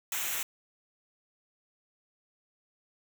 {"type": "noise with comb filter", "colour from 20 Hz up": "white", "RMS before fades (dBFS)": -33, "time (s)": [0.12, 0.43], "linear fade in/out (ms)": 2, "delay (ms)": 0.21, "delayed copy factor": -0.7, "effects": []}